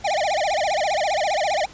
square tone with vibrato, 698.5 Hz, F5, in tune, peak -20 dBFS, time 0.04-1.66 s, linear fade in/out 10 ms, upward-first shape sine, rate 15 Hz, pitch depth 290 cents each way, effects pink hiss -45 dBFS RMS until 1.73 s + resampled to 16000 Hz

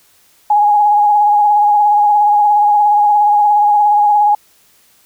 sine tone with vibrato, 830.6 Hz, G#5, in tune, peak -7 dBFS, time 0.5-4.35 s, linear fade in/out 5 ms, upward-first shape triangle, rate 17 Hz, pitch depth 36 cents each way, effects white hiss -51 dBFS RMS until 5.05 s

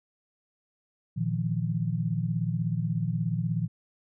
sine chord, Bb suspended fourth, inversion none, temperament equal with one note detuned, 116.54 / 155.56 / 172.11 Hz, Bb2 / Eb3 / F3, 0 / 0 / -25 cents, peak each -30 dBFS, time 1.16-3.68 s, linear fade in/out 20 ms, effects none

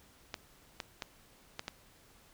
clicks, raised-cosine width 0.2 ms, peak -20 dBFS, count 5, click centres 0.342 / 0.802 / 1.022 / 1.594 / 1.681 s, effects pink hiss -62 dBFS RMS until 2.33 s

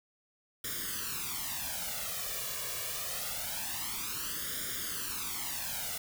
white noise with flanger, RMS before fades -37 dBFS, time 0.64-5.98 s, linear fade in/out 5 ms, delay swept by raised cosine 0.57 to 1.77 ms, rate 0.25 Hz, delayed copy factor +0.85, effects none

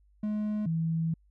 triangle / sine tone pair in turn, 211.4 / 163.06 Hz, G#3 / E3, +31 / -19 cents, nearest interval major third, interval 450 cents, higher first, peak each -26 dBFS, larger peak neither, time 0.23-0.66 / 0.66-1.14 s, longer second, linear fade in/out 5 ms, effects added 50 Hz sine -60 dBFS peak until 1.3 s

